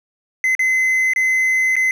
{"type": "tone with dropouts", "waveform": "triangle", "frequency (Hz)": 2047, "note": "C7", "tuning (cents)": -38, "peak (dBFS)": -12, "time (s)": [0.44, 1.91], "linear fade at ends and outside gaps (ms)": 1, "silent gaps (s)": [[0.551, 0.593], [1.135, 1.161], [1.756, 1.765]], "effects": []}